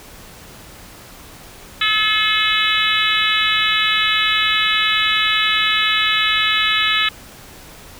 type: harmonic tone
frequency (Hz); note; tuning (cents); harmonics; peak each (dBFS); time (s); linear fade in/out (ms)
429.8; A4; -41; 3 / 4 / 5 / 6 / 7 / 8 / 9; -22 / -22 / -22 / -22 / -22 / -22 / -22; 1.81-7.09; 5
effects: pink hiss -40 dBFS RMS until 7.99 s